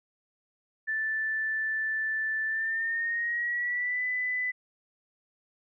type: tone with pitch glide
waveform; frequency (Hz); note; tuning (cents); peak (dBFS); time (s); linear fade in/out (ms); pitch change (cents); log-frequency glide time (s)
sine; 1760 to 1998.5; A6 to B6; 0 to +20; -27; 0.87-4.52; 20; +220; 2.46-4.03
effects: none